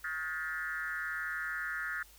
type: tone with frequency modulation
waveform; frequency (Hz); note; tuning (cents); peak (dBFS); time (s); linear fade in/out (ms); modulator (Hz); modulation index
sine; 1590; G6; +24; -34; 0.04-2.03; 5; 161; 1.7
effects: added 50 Hz sine -60 dBFS peak until 2.18 s + white hiss -59 dBFS RMS until 2.18 s